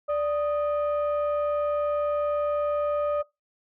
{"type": "tone pair together", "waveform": "sine", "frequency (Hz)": [587.3, 1244.5], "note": ["D5", "D#6"], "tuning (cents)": [0, 0], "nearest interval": "octave + minor second", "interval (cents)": 1300, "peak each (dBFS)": [-22, -30], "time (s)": [0.08, 3.23], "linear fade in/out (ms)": 20, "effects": ["noise-tail reverb RT60 0.2 s tail -21 dB re dry", "tanh soft clip ceiling -19 dBFS"]}